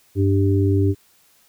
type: harmonic tone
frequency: 98 Hz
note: G2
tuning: in tune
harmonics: 1 / 3 / 4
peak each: -16 / -21 / -22 dBFS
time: 0.15-0.95 s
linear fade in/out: 50 ms
effects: white hiss -57 dBFS RMS until 1.48 s